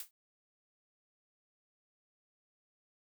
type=noise with exponential decay; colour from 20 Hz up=blue; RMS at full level=-38 dBFS; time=0-0.11 s; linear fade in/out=2 ms; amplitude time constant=23 ms; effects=none